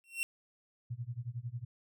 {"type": "tone with exponential growth", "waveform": "45% pulse", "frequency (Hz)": 2722, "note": "F7", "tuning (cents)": -45, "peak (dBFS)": -28, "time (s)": [0.04, 0.23], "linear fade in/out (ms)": 0, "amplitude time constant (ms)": 40}
{"type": "tone with tremolo", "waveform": "sine", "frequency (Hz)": 120, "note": "B2", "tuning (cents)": -49, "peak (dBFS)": -34, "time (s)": [0.9, 1.65], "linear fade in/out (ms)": 10, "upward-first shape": "sine", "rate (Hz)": 11, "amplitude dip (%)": 95}
{"effects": []}